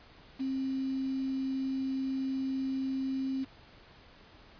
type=tone with quantisation; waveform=sine; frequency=265.9 Hz; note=C4; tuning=28 cents sharp; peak=-30 dBFS; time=0.39-3.45 s; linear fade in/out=20 ms; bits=8; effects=pink hiss -56 dBFS RMS until 4.59 s + resampled to 11025 Hz